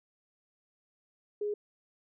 sine tone, 415.3 Hz, G#4, in tune, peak -30 dBFS, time 1.41-1.54 s, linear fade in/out 5 ms, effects none

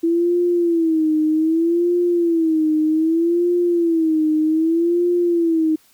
sine tone with vibrato, 329.6 Hz, E4, in tune, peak -14 dBFS, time 0.03-5.76 s, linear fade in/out 10 ms, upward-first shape sine, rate 0.64 Hz, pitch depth 110 cents each way, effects white hiss -55 dBFS RMS until 5.93 s

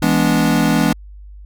square chord, E dominant seventh, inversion none, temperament equal with one note detuned, 164.81 / 207.7 / 246.9 / 290.8 Hz, E3 / G#3 / B3 / D4, 0 / 0 / 0 / -17 cents, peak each -19 dBFS, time 0.02-0.93 s, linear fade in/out 5 ms, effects added 50 Hz sine -34 dBFS peak until 1.45 s

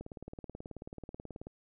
click train, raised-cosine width 2 ms, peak -30 dBFS, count 28, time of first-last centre 0.01-1.469 s, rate 18.5 Hz, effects none

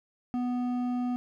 sine tone with hard clipping, 246.9 Hz, B3, in tune, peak -29 dBFS, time 0.34-1.16 s, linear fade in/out 0 ms, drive 8 dB, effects none

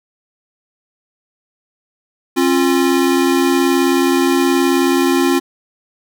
square tone pair together, 270.3 / 349.2 Hz, C#4 / F4, -44 / 0 cents, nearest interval major third, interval 444 cents, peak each -15 dBFS, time 2.36-5.4 s, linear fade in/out 20 ms, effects none

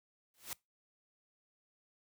white noise with exponential growth, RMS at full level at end -38 dBFS, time 0.34-0.53 s, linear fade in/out 1 ms, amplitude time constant 41 ms, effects noise-tail reverb RT60 0.2 s tail -23 dB re dry + high-pass 60 Hz 12 dB/octave

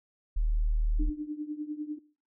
sine tone, 38.55 Hz, D#1, 15 cents flat, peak -24 dBFS, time 0.36-1.1 s, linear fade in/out 10 ms
sine tone with tremolo, 300.1 Hz, D4, 38 cents sharp, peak -29 dBFS, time 0.99-1.99 s, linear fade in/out 10 ms, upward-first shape triangle, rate 10 Hz, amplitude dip 85%
effects noise-tail reverb RT60 0.4 s tail -19 dB re dry

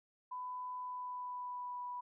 sine tone with pitch glide, 1000 to 984.5 Hz, B5 to B5, +21 to -6 cents, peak -40 dBFS, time 0.31-2.01 s, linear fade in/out 10 ms, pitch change -27 cents, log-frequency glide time 0.77-1.84 s, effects none

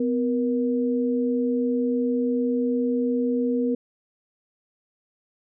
sine tone pair together, 251.7 / 474.5 Hz, B3 / A#4, +33 / +31 cents, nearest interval major seventh, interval 1098 cents, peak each -22 / -25 dBFS, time 0-3.75 s, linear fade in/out 5 ms, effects none

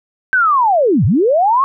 sine linear two-way sweep, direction down then up, 1568 to 86.7 to 1121 Hz, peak -9 dBFS, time 0.33-1.64 s, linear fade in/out 0 ms, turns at 1.05 s, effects none

